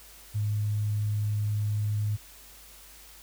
sine tone, 105.1 Hz, G#2, 21 cents sharp, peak -25 dBFS, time 0.34-2.17 s, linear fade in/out 20 ms, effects added 50 Hz sine -55 dBFS peak until 3.22 s + white hiss -51 dBFS RMS until 3.22 s

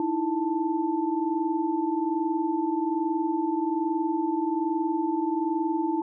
sine tone cluster, 308.5 / 329.7 / 882 Hz, D#4 / E4 / A5, -15 / 0 / +4 cents, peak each -29 / -26 / -30 dBFS, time 0-6.02 s, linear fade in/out 2 ms, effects none

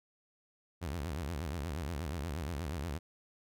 sawtooth tone with vibrato, 77.78 Hz, D#2, in tune, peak -32 dBFS, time 0.81-2.99 s, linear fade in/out 20 ms, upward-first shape sine, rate 8.4 Hz, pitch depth 250 cents each way, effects none

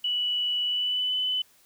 sine tone with pitch glide, 2951 to 3011 Hz, F#7 to F#7, -5 to +30 cents, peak -24 dBFS, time 0.04-1.42 s, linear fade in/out 5 ms, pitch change +35 cents, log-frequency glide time 0.65-1.16 s, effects white hiss -60 dBFS RMS until 1.65 s

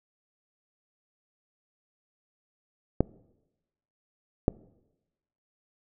clicks, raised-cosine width 2 ms, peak -7 dBFS, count 2, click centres 3.006 / 4.481 s, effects noise-tail reverb RT60 1.0 s tail -23 dB re dry

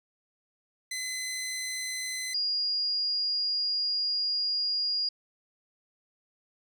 15% pulse / sine tone pair in turn, 2033 / 4848 Hz, B6 / D#8, +50 / -46 cents, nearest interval octave + minor third, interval 1504 cents, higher second, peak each -26 dBFS, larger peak neither, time 0.91-2.34 / 2.34-5.09 s, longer second, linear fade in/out 5 ms, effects none

